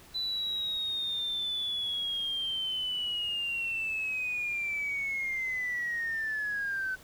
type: linear sweep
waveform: sine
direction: down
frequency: 3998 to 1512 Hz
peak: -29 dBFS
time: 0.14-6.96 s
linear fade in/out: 20 ms
effects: tanh soft clip ceiling -25 dBFS + pink hiss -54 dBFS RMS until 7.03 s